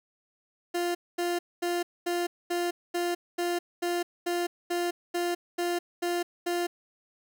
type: tone bursts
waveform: 30% pulse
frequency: 349.2 Hz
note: F4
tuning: in tune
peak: -24 dBFS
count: 14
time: 0.74-6.67 s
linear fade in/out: 10 ms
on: 210 ms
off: 230 ms
effects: none